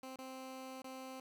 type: tone with dropouts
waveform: 15% pulse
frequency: 261.6 Hz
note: C4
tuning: in tune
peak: -40 dBFS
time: 0.03-1.2 s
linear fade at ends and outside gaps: 2 ms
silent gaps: 0.16-0.187 / 0.819-0.843 s
effects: none